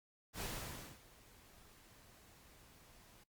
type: noise with ADSR envelope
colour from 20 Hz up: pink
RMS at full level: -42 dBFS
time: 0.33-3.24 s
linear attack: 76 ms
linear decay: 570 ms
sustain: -21 dB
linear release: 9 ms
effects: noise-tail reverb RT60 0.1 s tail -18 dB re dry + Opus 48 kbps